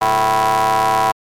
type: ring-modulated tone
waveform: 35% pulse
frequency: 107.7 Hz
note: A2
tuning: 37 cents flat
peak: -8 dBFS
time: 0.01-1.12 s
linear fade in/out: 10 ms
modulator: 878 Hz
effects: MP3 96 kbps